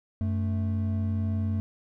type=tone pair together; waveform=triangle; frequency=93.9 / 220 Hz; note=F#2 / A3; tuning=+26 / 0 cents; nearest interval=octave + minor third; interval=1474 cents; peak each=-24 / -29 dBFS; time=0.21-1.6 s; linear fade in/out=0 ms; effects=none